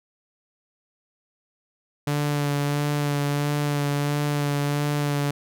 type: tone with vibrato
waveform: sawtooth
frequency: 145.1 Hz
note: D3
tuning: 21 cents flat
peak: -18 dBFS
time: 2.07-5.31 s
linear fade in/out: 5 ms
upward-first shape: sine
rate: 1.5 Hz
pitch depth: 19 cents each way
effects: none